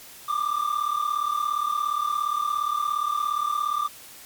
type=tone pair together; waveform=triangle; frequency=1174.7 / 1211.9 Hz; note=D6 / D#6; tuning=0 / -46 cents; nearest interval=minor second; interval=54 cents; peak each=-23 / -25 dBFS; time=0.28-3.88 s; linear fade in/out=10 ms; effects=white hiss -45 dBFS RMS until 4.25 s + MP3 96 kbps